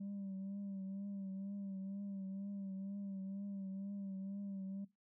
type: tone with vibrato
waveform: sine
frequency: 196 Hz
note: G3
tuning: in tune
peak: -40 dBFS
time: 0-4.85 s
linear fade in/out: 10 ms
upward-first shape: triangle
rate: 2.1 Hz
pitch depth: 54 cents each way
effects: noise-tail reverb RT60 0.2 s tail -18 dB re dry + tanh soft clip ceiling -40 dBFS